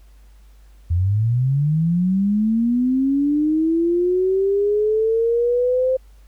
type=linear sweep; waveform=sine; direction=up; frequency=82.2 to 523.3 Hz; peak=-15 dBFS; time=0.9-5.97 s; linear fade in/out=10 ms; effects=added 50 Hz sine -44 dBFS peak until 6.27 s + pink hiss -60 dBFS RMS until 6.27 s